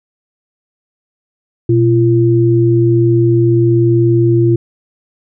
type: tone pair together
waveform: sine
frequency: 120.9 / 342 Hz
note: B2 / F4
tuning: -36 / -36 cents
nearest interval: octave + tritone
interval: 1800 cents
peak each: -10 dBFS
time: 1.69-4.56 s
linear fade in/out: 5 ms
effects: none